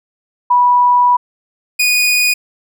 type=tone pair in turn; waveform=sine / sawtooth; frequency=980 / 2469 Hz; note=B5 / D#7; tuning=-14 / -14 cents; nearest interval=octave + major third; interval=1600 cents; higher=second; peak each=-7 dBFS; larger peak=neither; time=0.5-1.17 / 1.79-2.34 s; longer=first; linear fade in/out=10 ms; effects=none